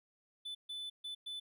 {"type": "tone bursts at uneven times", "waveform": "triangle", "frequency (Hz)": 3500, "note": "A7", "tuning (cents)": -10, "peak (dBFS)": -39, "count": 4, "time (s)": [[0.45, 0.55], [0.69, 0.9], [1.04, 1.15], [1.26, 1.4]], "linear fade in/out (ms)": 10, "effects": []}